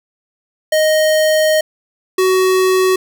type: tone pair in turn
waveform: square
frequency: 622.3 / 374 Hz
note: D#5 / F#4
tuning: 0 / +19 cents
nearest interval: major sixth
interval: 881 cents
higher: first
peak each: -11 dBFS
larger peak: neither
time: 0.72-1.61 / 2.18-2.96 s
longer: first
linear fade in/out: 5 ms
effects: none